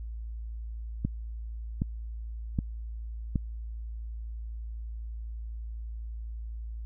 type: click train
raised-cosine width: 5 ms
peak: -14 dBFS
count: 4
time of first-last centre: 1.05-3.358 s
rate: 1.3 Hz
effects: added 56 Hz sine -35 dBFS peak until 6.85 s